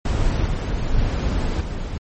brown noise with level steps, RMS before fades -19 / -22 / -20 / -26 dBFS, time 0.05-1.98 s, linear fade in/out 5 ms, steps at 0.46 / 0.98 / 1.61 s, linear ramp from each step 2 ms, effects MP3 32 kbps

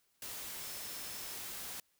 sine tone in noise, 5280 Hz, E8, 2 cents sharp, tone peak -53 dBFS, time 0.61-1.33 s, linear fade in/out 2 ms, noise white, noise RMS -44 dBFS, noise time 0.22-1.8 s, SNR -12 dB, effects white hiss -75 dBFS RMS until 1.99 s

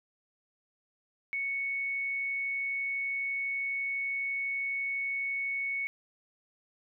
sine tone, 2217 Hz, C#7, in tune, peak -30 dBFS, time 1.33-5.87 s, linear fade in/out 0 ms, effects none

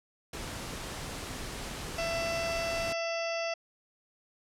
pink noise, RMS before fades -39 dBFS, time 0.33-2.93 s, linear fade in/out 5 ms
harmonic tone, 668 Hz, E5, 23 cents sharp, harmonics 1 / 2 / 3 / 4 / 5 / 7 / 8 / 9, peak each -32 / -42 / -42 / -38 / -49 / -44 / -45 / -48 dBFS, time 1.98-3.54 s, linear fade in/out 5 ms
effects low-pass 10000 Hz 12 dB/octave

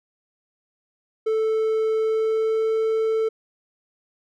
triangle tone with pitch glide, 440 to 443.1 Hz, A4 to A4, 0 to +12 cents, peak -17 dBFS, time 1.26-3.29 s, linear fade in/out 10 ms, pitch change +12 cents, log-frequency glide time 1.96-2.74 s, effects none

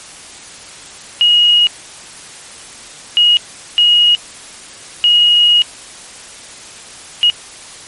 sine tone bursts at uneven times, 2886 Hz, F#7, 44 cents flat, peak -6 dBFS, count 5, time 1.21-1.67 / 3.17-3.37 / 3.78-4.15 / 5.04-5.62 / 7.23-7.3 s, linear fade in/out 0 ms, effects white hiss -34 dBFS RMS until 7.87 s + MP3 48 kbps

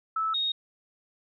sine tone pair in turn, 1309 / 3734 Hz, E6 / A#7, -13 / +2 cents, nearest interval octave + tritone, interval 1815 cents, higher second, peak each -25 dBFS, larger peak neither, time 0.16-0.34 / 0.34-0.52 s, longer neither, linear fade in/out 5 ms, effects none

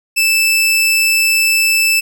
sawtooth tone, 2637 Hz, E7, in tune, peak -7 dBFS, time 0.16-2.01 s, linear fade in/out 20 ms, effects none

